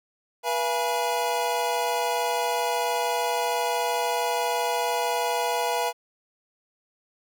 square tone cluster, 484.1 / 682 / 835 / 968 Hz, B4 / F5 / G#5 / B5, -35 / -41 / +9 / -35 cents, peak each -30 dBFS, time 0.43-5.93 s, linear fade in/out 50 ms, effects none

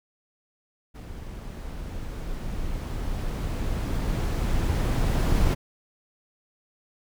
brown noise with level ramp, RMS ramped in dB -38 to -20 dBFS, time 0.94-5.55 s, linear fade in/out 20 ms, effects none

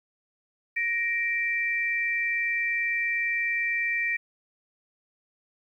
sine tone pair together, 1872.9 / 2344 Hz, A#6 / D7, +8 / -4 cents, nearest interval major third, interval 388 cents, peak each -27 dBFS, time 0.76-4.17 s, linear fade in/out 10 ms, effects 10-bit

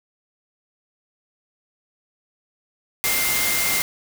sine tone in noise, 2100 Hz, C7, 6 cents sharp, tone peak -25 dBFS, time 3.04-3.82 s, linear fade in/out 0 ms, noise white, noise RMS -22 dBFS, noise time 3.04-3.82 s, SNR -6 dB, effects none

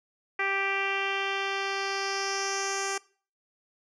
10% pulse tone with low-pass filter sweep, 392 Hz, G4, in tune, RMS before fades -30 dBFS, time 0.39-2.98 s, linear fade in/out 5 ms, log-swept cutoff 2200 to 7500 Hz, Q 3.2, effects noise-tail reverb RT60 0.4 s tail -21 dB re dry

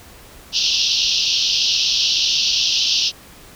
white band-pass noise, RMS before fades -18 dBFS, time 0.52-3.12 s, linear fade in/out 50 ms, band 2700 to 5800 Hz, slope 96 dB/octave, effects pink hiss -43 dBFS RMS until 3.55 s

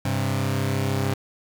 sawtooth tone pair together, 99.9 / 133.35 Hz, G2 / C3, +33 / +33 cents, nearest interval perfect fourth, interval 500 cents, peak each -21 dBFS, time 0.05-1.14 s, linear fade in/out 5 ms, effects 7-bit

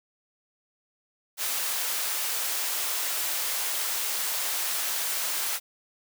white high-pass noise, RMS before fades -29 dBFS, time 1.37-5.6 s, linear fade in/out 50 ms, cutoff 570 Hz, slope 12 dB/octave, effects none

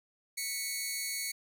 10% pulse tone pair together, 1978.1 / 2217 Hz, B6 / C#7, +2 / 0 cents, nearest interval major second, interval 198 cents, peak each -35 / -25 dBFS, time 0.37-1.32 s, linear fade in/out 10 ms, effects none

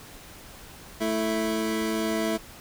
25% pulse tone pair together, 220 / 329.6 Hz, A3 / E4, 0 / 0 cents, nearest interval perfect fifth, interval 700 cents, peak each -24 dBFS, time 1-2.38 s, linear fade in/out 20 ms, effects pink hiss -46 dBFS RMS until 2.6 s

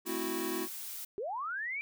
square chord, F# half-diminished seventh, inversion first, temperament equal, 220 / 261.6 / 329.6 / 370 Hz, A3 / C4 / E4 / F#4, 0 / 0 / 0 / 0 cents, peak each -44 / -43 / -38 / -38 dBFS, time 0.05-0.68 s, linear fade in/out 50 ms
blue noise, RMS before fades -42 dBFS, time 0.06-1.05 s, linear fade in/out 5 ms
sine linear sweep, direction up, 370 to 2367 Hz, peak -34 dBFS, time 1.18-1.81 s, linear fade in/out 0 ms
effects none

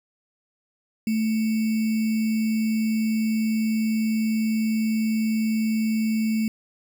sine tone with sample-and-hold, 220 Hz, A3, in tune, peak -20 dBFS, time 1.07-6.48 s, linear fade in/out 2 ms, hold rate 2450 Hz, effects none

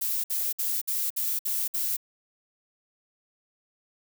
violet noise bursts, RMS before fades -28 dBFS, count 7, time 0.01-1.968 s, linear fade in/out 10 ms, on 230 ms, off 58 ms, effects none

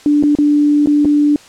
sine tone with dropouts, 293.7 Hz, D4, in tune, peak -8 dBFS, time 0.06-1.36 s, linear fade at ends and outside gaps 1 ms, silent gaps 0.227-0.236 / 0.352-0.386 / 0.86-0.872 / 1.048-1.054 s, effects white hiss -41 dBFS RMS until 1.48 s + low-pass 7000 Hz 12 dB/octave

